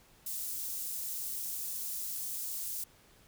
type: high-pass noise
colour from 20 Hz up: white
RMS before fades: -38 dBFS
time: 0.26-2.84 s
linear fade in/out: 5 ms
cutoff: 7300 Hz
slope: 12 dB/octave
effects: pink hiss -62 dBFS RMS until 3.27 s